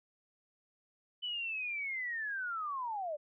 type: linear sweep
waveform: sine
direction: down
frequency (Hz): 3007 to 571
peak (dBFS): -35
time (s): 1.22-3.17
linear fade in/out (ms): 20
effects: none